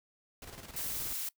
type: noise with tremolo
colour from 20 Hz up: pink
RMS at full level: -46 dBFS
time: 0.42-1.13 s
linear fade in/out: 2 ms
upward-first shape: square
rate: 19 Hz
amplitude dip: 55%
type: noise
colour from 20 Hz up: blue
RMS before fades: -37 dBFS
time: 0.76-1.29 s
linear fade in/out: 5 ms
effects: noise-tail reverb RT60 0.1 s tail -21 dB re dry